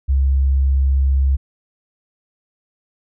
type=tone; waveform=sine; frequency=67.6 Hz; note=C#2; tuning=43 cents flat; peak=-12 dBFS; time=0.08-1.37 s; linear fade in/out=20 ms; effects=none